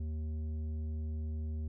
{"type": "tone with tanh clipping", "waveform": "sine", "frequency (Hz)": 77.78, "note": "D#2", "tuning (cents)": 0, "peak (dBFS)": -36, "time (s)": [0, 1.68], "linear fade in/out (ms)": 5, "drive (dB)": 9, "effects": []}